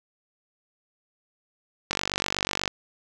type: click train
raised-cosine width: 0.2 ms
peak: -7 dBFS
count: 38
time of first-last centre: 1.91-2.678 s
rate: 48.2 Hz
effects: none